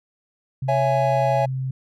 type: tone with pitch glide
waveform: sine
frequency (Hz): 132.8 to 131.27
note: C3 to C3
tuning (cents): +26 to +6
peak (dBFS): -23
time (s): 0.62-1.71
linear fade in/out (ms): 5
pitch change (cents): -20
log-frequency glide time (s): 0.96-1.36
type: chord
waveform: triangle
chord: C# minor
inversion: none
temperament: just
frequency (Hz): 554.4 / 665.2 / 831.5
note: C#5 / E5 / G#5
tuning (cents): 0 / +16 / +2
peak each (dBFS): -21 / -20 / -20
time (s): 0.68-1.46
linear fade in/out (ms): 10
effects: none